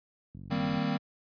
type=click train; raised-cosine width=5 ms; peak=-31 dBFS; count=21; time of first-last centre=0.35-0.777 s; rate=46.8 Hz
type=chord; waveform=square; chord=C minor seventh; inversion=first; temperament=equal; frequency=155.56 / 196 / 233.1 / 261.6 Hz; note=Eb3 / G3 / Bb3 / C4; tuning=0 / 0 / 0 / 0 cents; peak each=-34 dBFS; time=0.5-0.98 s; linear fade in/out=20 ms
effects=high-pass 80 Hz 12 dB/octave + resampled to 11025 Hz